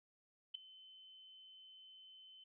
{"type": "tone with ADSR envelope", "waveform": "sine", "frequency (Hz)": 3058, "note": "G7", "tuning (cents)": -44, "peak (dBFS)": -37, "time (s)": [0.54, 2.44], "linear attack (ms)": 11, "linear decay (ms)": 3, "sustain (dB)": -20, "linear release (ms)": 6, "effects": []}